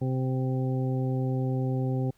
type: harmonic tone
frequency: 130 Hz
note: C3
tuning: 11 cents flat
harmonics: 1 / 2 / 3 / 4 / 6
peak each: -26 / -32 / -36 / -38 / -42 dBFS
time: 0.01-2.11 s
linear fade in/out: 10 ms
effects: pink hiss -67 dBFS RMS until 2.17 s